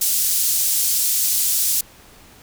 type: band-pass noise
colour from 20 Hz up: white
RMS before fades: -19 dBFS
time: 0.01-1.81 s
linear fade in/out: 5 ms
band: 5700 to 16000 Hz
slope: 12 dB/octave
effects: pink hiss -47 dBFS RMS until 2.42 s